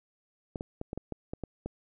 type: clicks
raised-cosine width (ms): 2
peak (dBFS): -22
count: 9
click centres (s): 0.558 / 0.609 / 0.814 / 0.931 / 0.976 / 1.123 / 1.335 / 1.437 / 1.66
effects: none